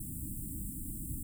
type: band-stop noise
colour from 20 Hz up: pink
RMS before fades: -40 dBFS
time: 0-1.23 s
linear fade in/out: 5 ms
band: 320 to 7800 Hz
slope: 96 dB/octave
effects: none